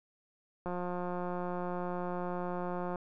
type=click train; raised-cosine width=1 ms; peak=-24 dBFS; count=410; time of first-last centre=0.66-2.958 s; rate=178 Hz; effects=none